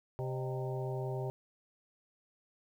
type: harmonic tone with a mistuned harmonic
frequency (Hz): 130.81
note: C3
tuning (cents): 0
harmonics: 1 / 3 / 4 / 5 / 6 / 7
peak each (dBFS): -36 / -40 / -46 / -44 / -48 / -49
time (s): 0.19-1.3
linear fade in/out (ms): 0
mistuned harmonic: 5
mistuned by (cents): -100
effects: 11-bit